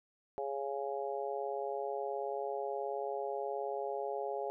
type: harmonic tone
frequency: 138.6 Hz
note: C#3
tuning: in tune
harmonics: 3 / 4 / 5 / 6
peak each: -39 / -40 / -41 / -42 dBFS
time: 0.38-4.5 s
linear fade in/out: 0 ms
effects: none